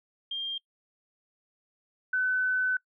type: tone pair in turn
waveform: sine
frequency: 3199 / 1509.7 Hz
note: G7 / F#6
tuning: +34 / +34 cents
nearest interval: octave + minor second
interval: 1300 cents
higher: first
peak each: -30 / -24 dBFS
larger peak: second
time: 0.31-0.58 / 2.13-2.77 s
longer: second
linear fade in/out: 5 ms
effects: noise-tail reverb RT60 0.1 s tail -23 dB re dry